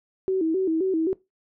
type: tone with vibrato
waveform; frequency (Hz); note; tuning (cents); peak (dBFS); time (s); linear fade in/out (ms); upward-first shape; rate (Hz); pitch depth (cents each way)
sine; 349.2; F4; 0; -20; 0.28-1.13; 0; square; 3.8; 140
effects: noise-tail reverb RT60 0.2 s tail -20 dB re dry